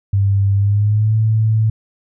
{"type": "tone with pitch glide", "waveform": "sine", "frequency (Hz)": [99.1, 109.96], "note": ["G2", "A2"], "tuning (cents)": [19, -1], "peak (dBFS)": -11, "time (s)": [0.13, 1.7], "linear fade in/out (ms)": 5, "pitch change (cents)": 180, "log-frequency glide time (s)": [0.55, 1.16], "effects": []}